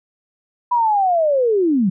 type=linear sweep; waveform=sine; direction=down; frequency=989 to 173.8 Hz; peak=-13 dBFS; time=0.71-1.9 s; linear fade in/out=10 ms; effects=none